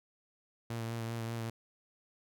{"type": "tone with vibrato", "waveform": "sawtooth", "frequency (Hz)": 115, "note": "A#2", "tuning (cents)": -23, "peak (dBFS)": -32, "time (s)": [0.7, 1.5], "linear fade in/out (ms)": 5, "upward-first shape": "sine", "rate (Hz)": 5.1, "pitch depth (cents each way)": 24, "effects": []}